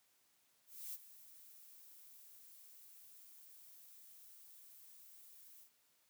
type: noise with ADSR envelope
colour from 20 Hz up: violet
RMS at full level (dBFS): -45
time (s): 0.66-5.71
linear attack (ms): 280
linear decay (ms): 30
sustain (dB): -15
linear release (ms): 97
effects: white hiss -75 dBFS RMS until 6.09 s + high-pass 80 Hz 12 dB/octave